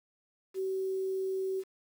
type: tone with quantisation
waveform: sine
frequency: 380.9 Hz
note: G4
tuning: 50 cents flat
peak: -30 dBFS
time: 0.54-1.64 s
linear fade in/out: 50 ms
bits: 9
effects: none